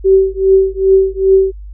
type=tone with tremolo; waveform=sine; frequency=384.1 Hz; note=G4; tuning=35 cents flat; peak=-3 dBFS; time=0.04-1.52 s; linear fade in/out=20 ms; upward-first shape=triangle; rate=2.5 Hz; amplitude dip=100%; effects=added 50 Hz sine -27 dBFS peak until 1.73 s